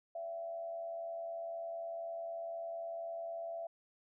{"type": "tone with frequency modulation", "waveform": "sine", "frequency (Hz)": 671, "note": "E5", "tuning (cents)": 31, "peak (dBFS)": -39, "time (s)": [0.15, 3.67], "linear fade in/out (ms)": 5, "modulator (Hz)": 91, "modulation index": 0.39, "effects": []}